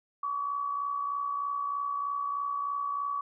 sine tone with amplitude modulation, 1136 Hz, C#6, 42 cents sharp, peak -27 dBFS, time 0.23-3.21 s, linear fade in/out 5 ms, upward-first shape sine, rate 63.2 Hz, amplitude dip 50%, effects none

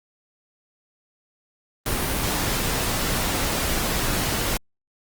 pink noise, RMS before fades -24 dBFS, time 1.86-4.57 s, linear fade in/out 2 ms, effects Opus 24 kbps

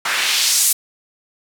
white noise with band-pass filter sweep, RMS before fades -17 dBFS, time 0.05-0.73 s, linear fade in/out 5 ms, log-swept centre 1400 to 10000 Hz, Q 1.2, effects none

